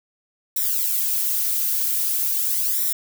violet noise with flanger, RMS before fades -22 dBFS, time 0.56-2.93 s, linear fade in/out 5 ms, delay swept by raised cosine 0.53 to 3.83 ms, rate 0.44 Hz, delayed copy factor +0.95, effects none

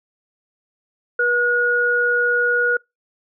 sine tone pair together, 482.9 / 1447 Hz, B4 / F#6, -39 / -39 cents, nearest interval octave + perfect fifth, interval 1900 cents, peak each -21 / -16 dBFS, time 1.19-2.77 s, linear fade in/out 5 ms, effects noise-tail reverb RT60 0.2 s tail -26 dB re dry

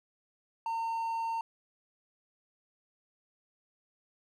triangle tone, 911 Hz, A#5, 40 cents flat, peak -29 dBFS, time 0.66-1.41 s, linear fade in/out 2 ms, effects none

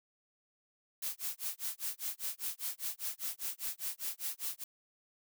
blue noise with tremolo, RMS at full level -36 dBFS, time 1.02-4.64 s, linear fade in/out 5 ms, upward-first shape sine, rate 5 Hz, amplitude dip 100%, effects none

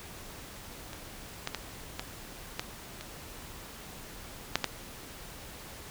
clicks, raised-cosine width 0.2 ms, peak -25 / -14 / -15 / -16 / -13 / -22 / -7 / -9 dBFS, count 8, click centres 0.932 / 1.474 / 1.547 / 1.995 / 2.595 / 3.01 / 4.556 / 4.643 s, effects pink hiss -46 dBFS RMS until 5.9 s

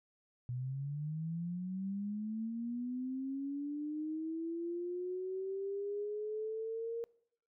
sine linear sweep, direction up, 121.5 to 466.7 Hz, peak -36 dBFS, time 0.49-7.04 s, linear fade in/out 0 ms, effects noise-tail reverb RT60 0.7 s tail -23 dB re dry

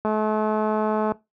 click train, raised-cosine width 1 ms, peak -11 dBFS, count 231, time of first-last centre 0.05-1.12 s, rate 215 Hz, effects noise-tail reverb RT60 0.2 s tail -19 dB re dry + high-pass 80 Hz 12 dB/octave

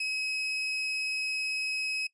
30% pulse tone, 2553 Hz, D#7, 44 cents sharp, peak -27 dBFS, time 0-2.07 s, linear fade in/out 5 ms, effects noise-tail reverb RT60 0.1 s tail -19 dB re dry + resampled to 24000 Hz

